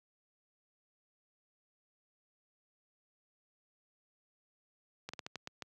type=slowing click train; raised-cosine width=0.2 ms; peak=-24 dBFS; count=7; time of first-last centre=5.09-5.623 s; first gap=45 ms; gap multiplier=1.27; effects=high-pass 100 Hz 12 dB/octave